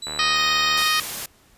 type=tone with pitch glide; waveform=35% pulse; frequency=3951 to 3708 Hz; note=B7 to A#7; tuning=0 to -10 cents; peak=-28 dBFS; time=0.02-0.88 s; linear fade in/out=5 ms; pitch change=-110 cents; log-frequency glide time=0.31-0.39 s
type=click train; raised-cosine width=0.5 ms; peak=-18 dBFS; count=58; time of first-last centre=0.07-0.819 s; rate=76.1 Hz
type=harmonic tone; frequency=622.3 Hz; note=D#5; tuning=in tune; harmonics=2 / 3 / 4 / 5 / 6 / 7 / 8 / 9; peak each=-23 / -25 / -26 / -27 / -28 / -28 / -29 / -30 dBFS; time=0.19-1 s; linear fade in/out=2 ms
type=noise; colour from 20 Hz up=white; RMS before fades=-30 dBFS; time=0.77-1.26 s; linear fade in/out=5 ms
effects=pink hiss -56 dBFS RMS until 1.57 s + resampled to 32000 Hz